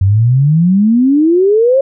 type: exponential sweep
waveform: sine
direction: up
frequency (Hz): 92.5 to 554.4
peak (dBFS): -6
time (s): 0.01-1.81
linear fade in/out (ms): 5
effects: none